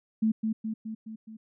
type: tone with echo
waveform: sine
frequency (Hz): 220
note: A3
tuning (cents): 0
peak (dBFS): -21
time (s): 0.22-0.32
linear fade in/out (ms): 10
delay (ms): 210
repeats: 5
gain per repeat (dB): -4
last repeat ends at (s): 1.37
effects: none